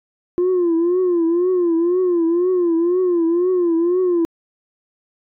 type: tone with vibrato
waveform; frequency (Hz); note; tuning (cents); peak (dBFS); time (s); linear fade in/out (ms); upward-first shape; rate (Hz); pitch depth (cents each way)
sine; 349.2; F4; 0; -12; 0.38-4.25; 0; triangle; 2; 120
effects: tanh soft clip ceiling -12 dBFS